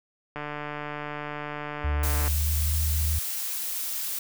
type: click train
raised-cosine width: 0.5 ms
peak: -19 dBFS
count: 285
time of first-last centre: 0.36-2.279 s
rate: 148 Hz
type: tone with pitch glide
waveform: sine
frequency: 72.8 to 76.42 Hz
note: D2 to D#2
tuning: -15 to -31 cents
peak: -23 dBFS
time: 1.84-3.19 s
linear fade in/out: 5 ms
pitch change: +84 cents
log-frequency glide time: 2.14-2.57 s
type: noise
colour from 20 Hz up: blue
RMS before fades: -31 dBFS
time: 2.03-4.19 s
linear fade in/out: 5 ms
effects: none